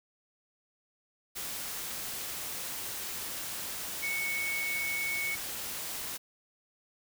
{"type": "tone in noise", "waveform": "sine", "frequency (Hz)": 2217, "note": "C#7", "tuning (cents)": 0, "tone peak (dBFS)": -31, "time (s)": [4.02, 5.36], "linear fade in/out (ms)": 20, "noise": "white", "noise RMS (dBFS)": -38, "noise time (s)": [1.35, 6.18], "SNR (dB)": 4, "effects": []}